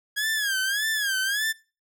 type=tone with vibrato; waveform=sawtooth; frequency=1646 Hz; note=G#6; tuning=16 cents flat; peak=-20 dBFS; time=0.16-1.53 s; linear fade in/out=20 ms; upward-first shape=sine; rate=1.7 Hz; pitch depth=130 cents each way; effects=noise-tail reverb RT60 0.3 s tail -19 dB re dry